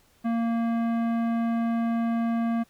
sine tone with tanh clipping, 230.9 Hz, A#3, 16 cents flat, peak -25 dBFS, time 0.24-2.64 s, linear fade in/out 20 ms, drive 15 dB, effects pink hiss -62 dBFS RMS until 2.69 s

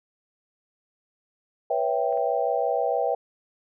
sine chord, C# half-diminished seventh, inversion third, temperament equal with one note detuned, 488.2 / 554.4 / 659.3 / 784 Hz, B4 / C#5 / E5 / G5, -20 / 0 / 0 / 0 cents, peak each -27 / -28 / -27 / -27 dBFS, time 1.7-3.15 s, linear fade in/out 5 ms
clicks, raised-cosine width 0.5 ms, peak -36 dBFS, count 2, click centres 2.126 / 2.174 s
effects none

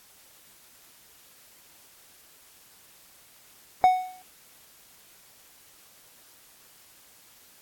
triangle tone with exponential decay, 740 Hz, F#5, in tune, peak -10 dBFS, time 3.84-4.22 s, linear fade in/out 0 ms, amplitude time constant 82 ms, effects white hiss -55 dBFS RMS until 7.61 s + AAC 64 kbps

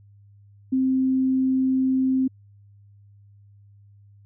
sine tone, 261.6 Hz, C4, in tune, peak -18 dBFS, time 0.72-2.28 s, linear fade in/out 10 ms, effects added 101 Hz sine -49 dBFS peak until 4.25 s

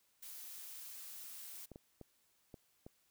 blue noise, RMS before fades -50 dBFS, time 0.22-1.66 s, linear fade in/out 10 ms
clicks, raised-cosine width 2 ms, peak -37 dBFS, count 5, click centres 1.717 / 1.759 / 2.013 / 2.542 / 2.865 s
effects white hiss -75 dBFS RMS until 3.1 s

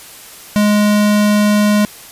square tone, 208.4 Hz, G#3, 6 cents sharp, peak -10 dBFS, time 0.56-1.85 s, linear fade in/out 0 ms, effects white hiss -36 dBFS RMS until 2.11 s + resampled to 32000 Hz

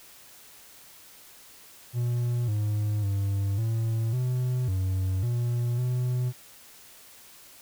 triangle tone with pitch steps, 120.7 / 105.3 / 99.2 / 112.9 / 126.1 / 93.9 / 120.1 / 124.9 Hz, B2 / G#2 / G2 / A2 / B2 / F#2 / B2 / B2, -39 / +24 / +21 / +45 / +36 / +26 / -48 / +20 cents, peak -22 dBFS, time 1.93-6.33 s, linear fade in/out 50 ms, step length 550 ms, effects white hiss -51 dBFS RMS until 7.61 s

